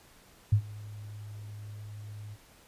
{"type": "tone with ADSR envelope", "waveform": "sine", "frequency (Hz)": 104.6, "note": "G#2", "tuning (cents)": 13, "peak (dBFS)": -17, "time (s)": [0.52, 2.37], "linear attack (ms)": 9, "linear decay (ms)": 81, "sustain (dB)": -23, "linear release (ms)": 40, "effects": ["pink hiss -58 dBFS RMS until 2.67 s", "resampled to 32000 Hz"]}